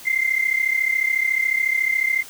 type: tone pair together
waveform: sine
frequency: 2071 / 2105 Hz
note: C7 / C7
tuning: -18 / +10 cents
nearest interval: unison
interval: 28 cents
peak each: -20 dBFS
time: 0.05-2.23 s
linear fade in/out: 20 ms
effects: tanh soft clip ceiling -10 dBFS + white hiss -41 dBFS RMS until 2.29 s